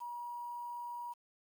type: tone with quantisation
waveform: sine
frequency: 959 Hz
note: A#5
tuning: 49 cents sharp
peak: -40 dBFS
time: 0-1.14 s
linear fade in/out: 20 ms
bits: 10
effects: none